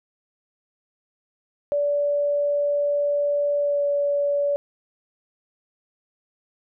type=tone with pitch glide; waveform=sine; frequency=578 to 572.7 Hz; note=D5 to D5; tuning=-28 to -44 cents; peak=-19 dBFS; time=1.72-4.56 s; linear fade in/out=0 ms; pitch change=-16 cents; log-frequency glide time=3.6-3.84 s; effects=none